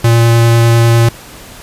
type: tone with vibrato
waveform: square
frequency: 116.3 Hz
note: A#2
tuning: 4 cents flat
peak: -6 dBFS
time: 0.04-1.09 s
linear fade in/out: 5 ms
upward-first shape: sine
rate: 10 Hz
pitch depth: 8 cents each way
effects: pink hiss -33 dBFS RMS until 1.62 s + resampled to 32000 Hz